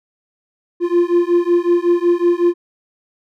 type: beating tone pair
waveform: triangle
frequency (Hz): 345.3 / 350.7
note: F4 / F4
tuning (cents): -20 / +7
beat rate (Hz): 5.4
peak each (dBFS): -13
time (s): 0.8-2.54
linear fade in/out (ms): 50
effects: none